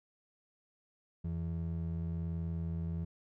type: ring-modulated tone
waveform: triangle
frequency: 125.8 Hz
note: B2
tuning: 32 cents sharp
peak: -29 dBFS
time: 1.24-3.05 s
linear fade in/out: 10 ms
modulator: 40.6 Hz
effects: none